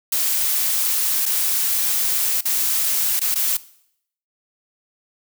blue noise with dropouts, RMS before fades -20 dBFS, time 0.12-3.57 s, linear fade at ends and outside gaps 5 ms, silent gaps 1.256-1.261 / 2.409-2.453 / 3.195-3.213 / 3.345-3.356 s, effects noise-tail reverb RT60 0.7 s tail -19 dB re dry

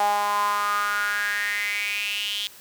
sawtooth tone with high-pass filter sweep, 205.1 Hz, G#3, 21 cents flat, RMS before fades -25 dBFS, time 0-2.47 s, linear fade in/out 0 ms, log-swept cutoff 800 to 3300 Hz, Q 7, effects white hiss -47 dBFS RMS until 2.6 s

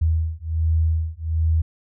sine beating tone pair, 79.9 / 81.2 Hz, D#2 / E2, +47 / -26 cents, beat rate 1.3 Hz, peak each -21 dBFS, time 0.01-1.62 s, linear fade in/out 10 ms, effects none

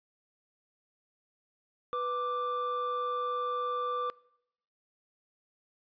triangle tone pair together, 493.9 / 1176.8 Hz, B4 / D6, 0 / +3 cents, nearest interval octave + minor third, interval 1503 cents, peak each -33 / -30 dBFS, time 1.93-4.1 s, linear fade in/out 0 ms, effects noise-tail reverb RT60 0.8 s tail -23 dB re dry + resampled to 11025 Hz

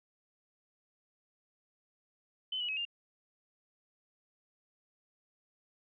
sine tone with pitch steps, 3043 / 2928 / 2557 / 2803 Hz, F#7 / F#7 / D#7 / F7, +48 / -19 / +47 / +6 cents, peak -33 dBFS, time 2.52-2.852 s, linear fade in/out 5 ms, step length 83 ms, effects none

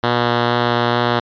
5% pulse tone with vibrato, 120 Hz, B2, 49 cents flat, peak -3 dBFS, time 0.03-1.2 s, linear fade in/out 10 ms, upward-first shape sine, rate 2.3 Hz, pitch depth 8 cents each way, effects resampled to 11025 Hz

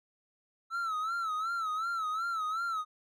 triangle tone with vibrato, 1315 Hz, E6, 5 cents flat, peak -29 dBFS, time 0.7-2.85 s, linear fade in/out 50 ms, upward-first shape sine, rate 2.7 Hz, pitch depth 99 cents each way, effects none

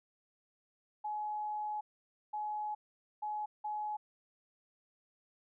sine tone bursts at uneven times, 845 Hz, G#5, 30 cents sharp, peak -35 dBFS, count 4, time 1.04-1.81 / 2.33-2.75 / 3.22-3.46 / 3.64-3.97 s, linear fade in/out 10 ms, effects none

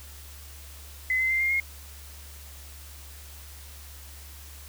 sine tone with pitch steps, 2034 / 2061 / 2089 / 2117 / 2145 Hz, C7 / C7 / C7 / C7 / C7, -50 / -27 / -3 / +20 / +42 cents, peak -22 dBFS, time 1.1-1.6 s, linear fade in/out 2 ms, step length 100 ms, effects added 71 Hz sine -44 dBFS peak until 4.68 s + white hiss -48 dBFS RMS until 4.68 s

